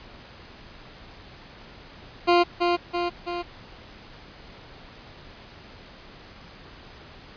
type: tone with echo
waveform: 20% pulse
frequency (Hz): 349.2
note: F4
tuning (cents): 0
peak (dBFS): -11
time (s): 2.27-2.44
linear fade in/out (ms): 20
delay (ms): 330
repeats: 3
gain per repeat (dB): -4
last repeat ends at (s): 3.43
effects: pink hiss -46 dBFS RMS until 7.36 s + resampled to 11025 Hz